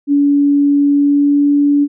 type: tone with pitch glide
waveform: sine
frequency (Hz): 285.3 to 287.5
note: C#4 to D4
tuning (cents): +50 to -37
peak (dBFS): -8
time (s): 0.07-1.88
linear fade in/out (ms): 50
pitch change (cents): +13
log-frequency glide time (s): 0.9-1.5
effects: none